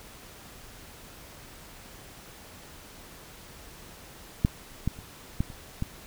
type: clicks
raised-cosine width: 5 ms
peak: -8 / -13 / -28 / -13 / -30 / -16 dBFS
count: 6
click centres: 4.449 / 4.876 / 4.989 / 5.405 / 5.502 / 5.824 s
effects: pink hiss -48 dBFS RMS until 6.06 s